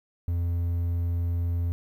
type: tone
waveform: triangle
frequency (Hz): 86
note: F2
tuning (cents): -26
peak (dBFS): -22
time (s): 0.28-1.72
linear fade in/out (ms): 0
effects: 10-bit